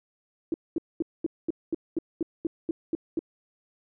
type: tone bursts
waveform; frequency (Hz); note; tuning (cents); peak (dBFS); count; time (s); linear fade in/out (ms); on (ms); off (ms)
sine; 328.3; E4; -7; -23; 12; 0.52-3.192; 2; 21; 220
effects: none